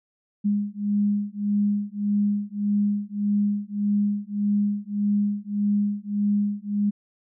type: beating tone pair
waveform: sine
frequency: 204.2 / 205.9 Hz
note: G#3 / G#3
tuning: -29 / -15 cents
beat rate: 1.7 Hz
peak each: -24 dBFS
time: 0.44-6.91 s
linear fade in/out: 20 ms
effects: none